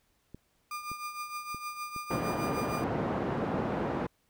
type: clicks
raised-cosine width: 3 ms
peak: -31 dBFS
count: 5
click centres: 0.346 / 0.916 / 1.546 / 1.963 / 2.149 s
type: tone with tremolo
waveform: 35% pulse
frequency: 1205 Hz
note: D6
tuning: 44 cents sharp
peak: -32 dBFS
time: 0.71-2.84 s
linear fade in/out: 2 ms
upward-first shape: triangle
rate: 6.5 Hz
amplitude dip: 70%
type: band-pass noise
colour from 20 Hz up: pink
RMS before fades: -32 dBFS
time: 2.1-4.07 s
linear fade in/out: 10 ms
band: 140 to 980 Hz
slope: 12 dB/octave
effects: pink hiss -72 dBFS RMS until 4.29 s